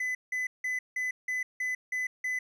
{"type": "tone bursts", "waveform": "triangle", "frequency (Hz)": 2009, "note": "B6", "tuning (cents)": 29, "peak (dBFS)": -27, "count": 8, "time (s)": [0, 2.39], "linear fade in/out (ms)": 5, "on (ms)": 150, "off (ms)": 170, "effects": []}